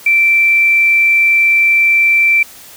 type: tone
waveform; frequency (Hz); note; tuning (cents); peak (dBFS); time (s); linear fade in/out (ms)
sine; 2341; D7; -6; -7; 0.06-2.43; 5
effects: white hiss -37 dBFS RMS until 2.76 s